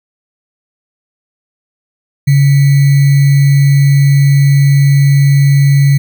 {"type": "tone with sample-and-hold", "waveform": "sine", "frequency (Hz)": 140, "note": "C#3", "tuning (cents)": 18, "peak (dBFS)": -4, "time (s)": [2.27, 5.98], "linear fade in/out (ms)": 10, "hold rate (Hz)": 2100, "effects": []}